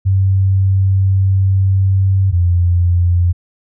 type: tone pair in turn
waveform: sine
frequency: 96.1 / 87.72 Hz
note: G2 / F2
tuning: -34 / +8 cents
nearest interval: major second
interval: 158 cents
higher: first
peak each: -9 dBFS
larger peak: neither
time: 0.05-2.32 / 2.32-3.33 s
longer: first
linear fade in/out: 20 ms
effects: none